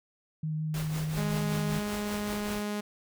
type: tone with vibrato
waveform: sine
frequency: 155.56 Hz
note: D#3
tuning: in tune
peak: -29 dBFS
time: 0.43-1.79 s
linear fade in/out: 5 ms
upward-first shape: triangle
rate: 6 Hz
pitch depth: 13 cents each way
type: noise with tremolo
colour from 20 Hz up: pink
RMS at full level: -38 dBFS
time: 0.74-2.63 s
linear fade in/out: 2 ms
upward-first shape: triangle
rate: 5.2 Hz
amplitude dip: 65%
type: tone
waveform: sawtooth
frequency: 207.7 Hz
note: G#3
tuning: in tune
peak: -27 dBFS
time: 1.17-2.81 s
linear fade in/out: 10 ms
effects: none